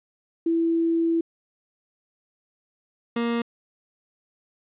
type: tone pair in turn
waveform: sine / 30% pulse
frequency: 331.6 / 234.5 Hz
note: E4 / A#3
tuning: +10 / +11 cents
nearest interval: tritone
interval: 599 cents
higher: first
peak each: -19 / -20 dBFS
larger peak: first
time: 0.46-1.21 / 3.16-3.42 s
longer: first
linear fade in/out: 5 ms
effects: resampled to 8000 Hz + 10-bit